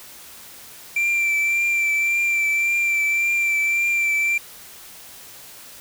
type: tone with vibrato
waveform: triangle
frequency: 2352 Hz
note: D7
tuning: 2 cents sharp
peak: -16 dBFS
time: 0.96-4.38 s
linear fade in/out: 5 ms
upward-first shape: triangle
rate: 1.8 Hz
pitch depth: 26 cents each way
effects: white hiss -42 dBFS RMS until 5.8 s